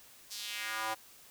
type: tone with high-pass filter sweep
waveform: square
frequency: 110.2 Hz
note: A2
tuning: 3 cents sharp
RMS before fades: -38 dBFS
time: 0.3-0.95 s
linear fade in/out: 20 ms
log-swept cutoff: 5400 to 760 Hz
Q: 1.9
effects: white hiss -57 dBFS RMS until 1.3 s